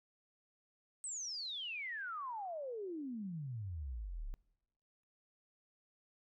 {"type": "exponential sweep", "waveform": "sine", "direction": "down", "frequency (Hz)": [8372, 30.87], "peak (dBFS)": -40, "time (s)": [1.04, 4.34], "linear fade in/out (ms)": 0, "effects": ["noise-tail reverb RT60 1.0 s tail -23 dB re dry"]}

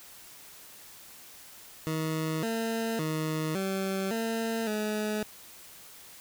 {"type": "tone with pitch steps", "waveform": "20% pulse", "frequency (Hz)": [158.4, 226.4, 156.8, 192.4, 226.4, 212.8], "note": ["D#3", "A3", "D#3", "G3", "A3", "G#3"], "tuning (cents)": [31, 50, 14, -32, 50, 42], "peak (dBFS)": -24, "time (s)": [1.87, 5.23], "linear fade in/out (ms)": 0, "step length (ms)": 560, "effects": ["white hiss -50 dBFS RMS until 6.2 s"]}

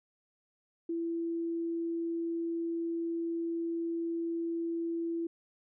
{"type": "tone", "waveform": "sine", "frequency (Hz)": 334.5, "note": "E4", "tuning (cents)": 25, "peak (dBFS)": -31, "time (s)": [0.89, 5.27], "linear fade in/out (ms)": 5, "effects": []}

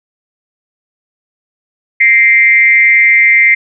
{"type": "tone with frequency modulation", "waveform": "sine", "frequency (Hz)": 2093, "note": "C7", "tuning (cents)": 0, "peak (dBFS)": -4, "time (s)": [2, 3.55], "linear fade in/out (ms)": 10, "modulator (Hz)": 224, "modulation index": 0.57, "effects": []}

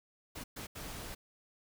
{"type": "noise bursts at uneven times", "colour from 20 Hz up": "pink", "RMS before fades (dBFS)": -44, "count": 3, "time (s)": [[0.35, 0.44], [0.56, 0.67], [0.75, 1.15]], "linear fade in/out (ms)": 10, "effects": []}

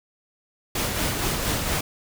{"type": "noise with tremolo", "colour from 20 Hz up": "pink", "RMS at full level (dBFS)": -24, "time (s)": [0.75, 1.81], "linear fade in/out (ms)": 5, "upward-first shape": "sine", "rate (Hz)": 4.3, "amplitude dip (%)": 35, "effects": []}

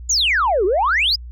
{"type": "exponential two-way sweep", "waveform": "sine", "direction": "down then up", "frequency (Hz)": [7300, 351.5, 5260], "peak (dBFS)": -13, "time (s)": [0.09, 1.16], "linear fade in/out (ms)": 10, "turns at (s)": 0.65, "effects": ["tanh soft clip ceiling -10 dBFS", "added 60 Hz sine -31 dBFS peak until 1.31 s"]}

